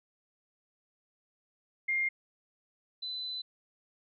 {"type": "tone pair in turn", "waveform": "sine", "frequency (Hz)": [2118, 4013], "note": ["C7", "B7"], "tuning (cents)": [21, 27], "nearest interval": "major seventh", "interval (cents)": 1106, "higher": "second", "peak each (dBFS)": [-27, -35], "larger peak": "first", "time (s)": [[1.88, 2.09], [3.02, 3.42]], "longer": "second", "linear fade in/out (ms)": 10, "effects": []}